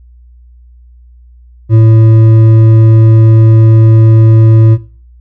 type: tone with hard clipping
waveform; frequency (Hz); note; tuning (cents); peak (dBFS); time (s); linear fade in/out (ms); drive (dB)
sine; 111.4; A2; +22; -3; 1.69-4.78; 50; 7
effects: noise-tail reverb RT60 0.4 s tail -18 dB re dry + added 60 Hz sine -35 dBFS peak until 5.2 s